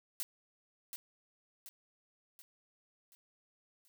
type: noise with echo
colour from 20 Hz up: blue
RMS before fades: -38 dBFS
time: 0.2-0.23 s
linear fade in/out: 0 ms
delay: 730 ms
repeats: 5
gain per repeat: -6 dB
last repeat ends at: 3.88 s
effects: none